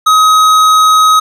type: tone with tanh clipping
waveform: sine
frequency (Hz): 1266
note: D#6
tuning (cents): +30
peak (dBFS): -6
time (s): 0.06-1.2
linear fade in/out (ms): 10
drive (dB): 15
effects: none